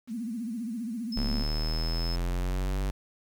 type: tone with vibrato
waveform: sine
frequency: 229.5 Hz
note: A#3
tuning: 27 cents flat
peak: -31 dBFS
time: 0.07-1.45 s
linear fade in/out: 50 ms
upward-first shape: sine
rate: 15 Hz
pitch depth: 140 cents each way
type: tone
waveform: sine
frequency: 5190 Hz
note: E8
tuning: 28 cents flat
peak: -35 dBFS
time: 1.12-2.16 s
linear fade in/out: 5 ms
type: linear sweep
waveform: square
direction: up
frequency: 35 to 49 Hz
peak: -28 dBFS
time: 1.16-2.91 s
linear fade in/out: 10 ms
effects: 9-bit